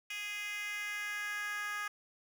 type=tone with high-pass filter sweep; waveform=10% pulse; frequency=414.2 Hz; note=G#4; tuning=5 cents flat; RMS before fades=-39 dBFS; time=0.1-1.88 s; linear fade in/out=5 ms; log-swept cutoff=2500 to 1400 Hz; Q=3.1; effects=none